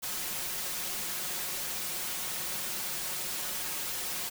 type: noise with comb filter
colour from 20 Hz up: white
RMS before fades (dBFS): -35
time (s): 0.02-4.3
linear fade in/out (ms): 20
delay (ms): 5.5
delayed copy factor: +0.6
effects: none